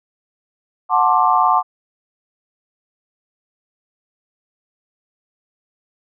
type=chord; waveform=sine; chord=D dominant seventh; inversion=first; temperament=just; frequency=734.2 / 881 / 1057.2 / 1174.7 Hz; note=F#5 / A5 / C6 / D6; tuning=-14 / +2 / +18 / 0 cents; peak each=-17 dBFS; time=0.89-1.63 s; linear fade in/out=50 ms; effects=none